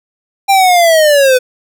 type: linear sweep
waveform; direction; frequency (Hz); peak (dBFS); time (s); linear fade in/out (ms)
square; down; 798 to 496.9; -6; 0.48-1.39; 20
effects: none